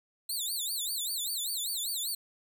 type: tone with vibrato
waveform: 15% pulse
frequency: 3984 Hz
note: B7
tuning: 14 cents sharp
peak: -25 dBFS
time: 0.29-2.15 s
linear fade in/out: 5 ms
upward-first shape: sine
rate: 5.1 Hz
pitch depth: 250 cents each way
effects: none